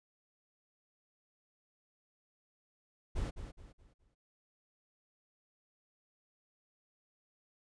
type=noise with echo; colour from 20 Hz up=brown; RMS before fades=-34 dBFS; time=3.15-3.31 s; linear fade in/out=20 ms; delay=210 ms; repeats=4; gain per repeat=-9 dB; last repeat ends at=4.15 s; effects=resampled to 22050 Hz